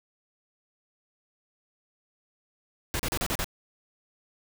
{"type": "noise bursts", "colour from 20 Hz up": "pink", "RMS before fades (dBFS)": -29, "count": 6, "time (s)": [2.94, 3.444], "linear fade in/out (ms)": 0, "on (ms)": 54, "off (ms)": 36, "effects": []}